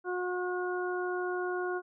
harmonic tone, 361.4 Hz, F#4, 41 cents flat, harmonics 1 / 2 / 3 / 4, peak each -32 / -39 / -41 / -38 dBFS, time 0.04-1.82 s, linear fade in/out 50 ms, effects none

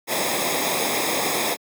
pink noise with comb filter, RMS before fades -23 dBFS, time 0.07-1.57 s, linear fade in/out 50 ms, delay 0.68 ms, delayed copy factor -0.7, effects high-pass 200 Hz 12 dB/octave

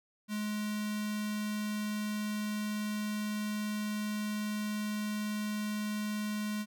square tone with notch filter, 210.6 Hz, G#3, 24 cents sharp, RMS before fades -35 dBFS, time 0.28-6.66 s, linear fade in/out 50 ms, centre 510 Hz, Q 0.54, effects none

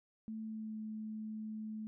sine tone with pitch glide, 220 to 216.7 Hz, A3 to A3, 0 to -26 cents, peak -40 dBFS, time 0.28-1.87 s, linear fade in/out 0 ms, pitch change -26 cents, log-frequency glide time 0.41-0.79 s, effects none

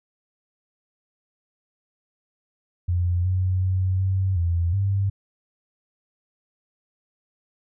sine tone with pitch steps, 88.2 / 92.6 / 93.4 / 95.1 / 85.5 / 98.5 Hz, F2 / F#2 / F#2 / F#2 / F2 / G2, +18 / +2 / +17 / +48 / -36 / +9 cents, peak -19 dBFS, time 2.88-5.1 s, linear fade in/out 10 ms, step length 370 ms, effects none

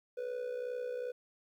triangle tone with amplitude modulation, 493.9 Hz, B4, in tune, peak -31 dBFS, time 0.17-1.12 s, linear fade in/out 10 ms, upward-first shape sine, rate 62.5 Hz, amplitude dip 65%, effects 12-bit

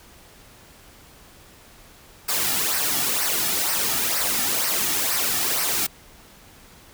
white noise with flanger, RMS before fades -23 dBFS, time 2.28-5.87 s, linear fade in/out 10 ms, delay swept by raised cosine 0.28 to 1.98 ms, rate 2.1 Hz, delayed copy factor -0.6, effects pink hiss -49 dBFS RMS until 6.93 s

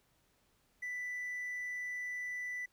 triangle tone, 1982 Hz, B6, 6 cents sharp, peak -35 dBFS, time 0.82-2.66 s, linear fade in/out 10 ms, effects tanh soft clip ceiling -32 dBFS + pink hiss -73 dBFS RMS until 2.72 s

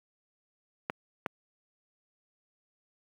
clicks, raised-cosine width 0.5 ms, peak -15 dBFS, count 2, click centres 0.899 / 1.262 s, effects high-pass 150 Hz 12 dB/octave + 9-bit

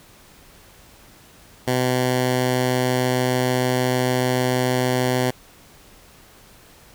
10% pulse tone, 126.6 Hz, B2, 43 cents sharp, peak -10 dBFS, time 1.67-5.31 s, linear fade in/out 10 ms, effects pink hiss -49 dBFS RMS until 6.94 s

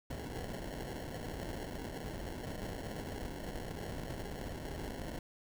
pink noise with sample-and-hold, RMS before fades -42 dBFS, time 0.1-5.19 s, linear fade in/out 5 ms, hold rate 1225 Hz, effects none

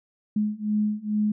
sine beating tone pair, 209.9 / 212.2 Hz, G#3 / G#3, +19 / +38 cents, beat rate 2.3 Hz, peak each -26 / -25 dBFS, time 0.36-1.32 s, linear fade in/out 5 ms, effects none

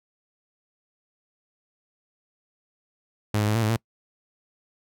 sawtooth tone with pitch steps, 105.6 / 104.7 / 107 / 114.8 / 107.5 / 114.5 Hz, G#2 / G#2 / A2 / A#2 / A2 / A#2, +29 / +15 / -48 / -26 / -40 / -31 cents, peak -17 dBFS, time 3.34-3.766 s, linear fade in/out 5 ms, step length 71 ms, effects noise-tail reverb RT60 0.1 s tail -26 dB re dry

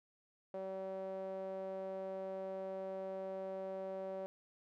sawtooth tone with band-pass filter, 190.8 Hz, G3, 47 cents flat, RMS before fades -43 dBFS, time 0.54-4.26 s, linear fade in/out 0 ms, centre 560 Hz, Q 4, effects none

